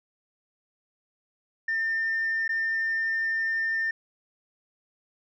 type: tone with dropouts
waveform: sine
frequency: 1803 Hz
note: A6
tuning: 42 cents sharp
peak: -23 dBFS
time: 1.68-3.91 s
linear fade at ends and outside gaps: 5 ms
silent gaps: 2.479-2.491 s
effects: tanh soft clip ceiling -21 dBFS